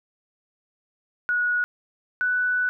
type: tone pair in turn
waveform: sine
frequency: 1459 / 1487.9 Hz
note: F#6 / F#6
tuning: -25 / +9 cents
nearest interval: unison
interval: 34 cents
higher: second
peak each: -20 dBFS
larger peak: neither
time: 1.29-1.64 / 2.21-2.69 s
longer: second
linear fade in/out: 0 ms
effects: none